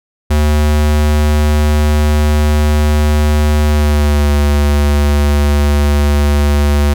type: tone with pitch glide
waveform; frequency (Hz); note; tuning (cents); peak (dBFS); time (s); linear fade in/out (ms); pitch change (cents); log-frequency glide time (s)
square; 75 to 72.7; D2 to D2; +37 to -17; -9; 0.3-6.94; 10; -54; 3.66-4.33
effects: none